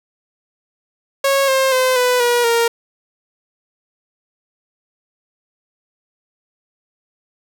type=tone with pitch steps; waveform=sawtooth; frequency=549 / 531.2 / 514 / 497.4 / 481.3 / 465.7 Hz; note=C#5 / C5 / C5 / B4 / B4 / A#4; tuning=-17 / +26 / -31 / +12 / -45 / -2 cents; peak=-9 dBFS; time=1.24-2.68 s; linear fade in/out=5 ms; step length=240 ms; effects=none